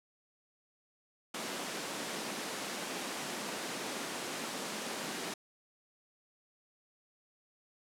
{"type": "high-pass noise", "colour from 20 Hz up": "pink", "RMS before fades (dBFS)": -39, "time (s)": [1.34, 5.34], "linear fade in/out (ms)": 5, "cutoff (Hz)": 200, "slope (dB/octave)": 24, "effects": ["low-pass 10000 Hz 12 dB/octave"]}